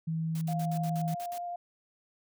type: tone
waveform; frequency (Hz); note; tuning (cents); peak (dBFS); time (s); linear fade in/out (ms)
sine; 161.7; E3; -33; -29; 0.07-1.15; 10
type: noise bursts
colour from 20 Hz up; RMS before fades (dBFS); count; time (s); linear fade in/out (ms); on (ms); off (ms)
white; -47; 9; 0.35-1.381; 2; 63; 58
type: tone with vibrato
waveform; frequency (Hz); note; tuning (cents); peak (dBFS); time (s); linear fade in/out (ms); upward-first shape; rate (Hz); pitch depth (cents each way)
sine; 701; F5; +6; -34; 0.48-1.56; 5; sine; 9.6; 8
effects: none